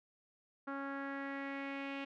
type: tone with low-pass filter sweep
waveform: sawtooth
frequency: 276.2 Hz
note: C#4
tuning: 6 cents flat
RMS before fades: -42 dBFS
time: 0.67-2.05 s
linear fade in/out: 10 ms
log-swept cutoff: 1400 to 2700 Hz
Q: 3.5
effects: none